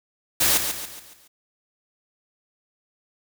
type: noise with echo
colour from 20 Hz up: white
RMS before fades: -19 dBFS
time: 0.4-0.58 s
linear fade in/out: 10 ms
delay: 140 ms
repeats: 5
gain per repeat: -7 dB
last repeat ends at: 1.28 s
effects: none